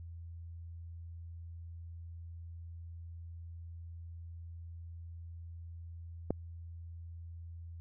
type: click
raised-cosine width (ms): 2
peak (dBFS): -17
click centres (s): 6.306
effects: added 84 Hz sine -44 dBFS peak until 7.8 s